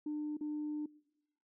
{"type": "tone with dropouts", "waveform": "sine", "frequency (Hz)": 300, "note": "D4", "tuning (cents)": 37, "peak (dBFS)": -34, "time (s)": [0.06, 0.86], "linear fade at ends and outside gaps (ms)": 5, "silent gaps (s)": [0.37, 0.409], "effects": ["noise-tail reverb RT60 1.0 s tail -25 dB re dry", "tanh soft clip ceiling -32 dBFS"]}